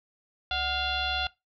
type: tone with frequency modulation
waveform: sine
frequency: 2093 Hz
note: C7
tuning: in tune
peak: -26 dBFS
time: 0.51-1.27 s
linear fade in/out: 2 ms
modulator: 675 Hz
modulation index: 2.7
effects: noise-tail reverb RT60 0.2 s tail -20 dB re dry